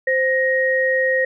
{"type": "tone pair together", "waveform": "sine", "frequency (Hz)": [521, 1875], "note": ["C5", "A#6"], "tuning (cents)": [-7, 10], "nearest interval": "octave + minor seventh", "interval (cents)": 2217, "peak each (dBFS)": -18, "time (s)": [0.07, 1.25], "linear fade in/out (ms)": 5, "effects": []}